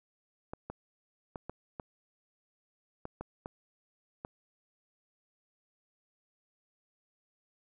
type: clicks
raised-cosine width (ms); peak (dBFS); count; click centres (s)
1; -25; 9; 0.535 / 0.7 / 1.358 / 1.496 / 1.798 / 3.054 / 3.21 / 3.459 / 4.249
effects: none